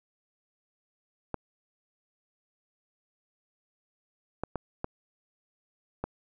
clicks, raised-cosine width 1 ms, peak -17 dBFS, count 5, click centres 1.343 / 4.436 / 4.557 / 4.844 / 6.04 s, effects none

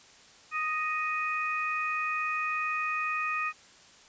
harmonic tone, 622.3 Hz, D#5, in tune, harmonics 2 / 3 / 4, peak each -31 / -36 / -32 dBFS, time 0.51-3.53 s, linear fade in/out 50 ms, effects white hiss -55 dBFS RMS until 4.08 s + resampled to 16000 Hz

